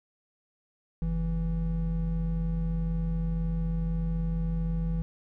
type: tone pair together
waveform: triangle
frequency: 46.92 / 164.81 Hz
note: F#1 / E3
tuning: +25 / 0 cents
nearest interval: octave + minor seventh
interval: 2175 cents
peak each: -27 dBFS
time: 1.02-5.02 s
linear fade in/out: 0 ms
effects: none